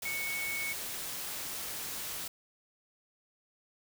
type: tone in noise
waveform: sine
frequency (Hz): 2217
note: C#7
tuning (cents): 0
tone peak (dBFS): -34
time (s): 0.05-0.73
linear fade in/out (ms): 5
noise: white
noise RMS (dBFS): -39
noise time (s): 0.02-2.28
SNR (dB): +2
effects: none